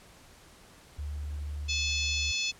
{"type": "tone", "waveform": "sine", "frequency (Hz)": 73.42, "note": "D2", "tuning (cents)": 0, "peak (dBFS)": -33, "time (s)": [0.98, 2.32], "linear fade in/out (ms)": 10}
{"type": "harmonic tone", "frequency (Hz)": 863, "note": "A5", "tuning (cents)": -34, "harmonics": [3, 4, 5, 6, 7, 8], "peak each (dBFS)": [-32, -34, -36, -38, -39, -40], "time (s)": [1.68, 2.52], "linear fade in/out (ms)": 20}
{"effects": ["pink hiss -55 dBFS RMS until 2.59 s", "low-pass 11000 Hz 12 dB/octave"]}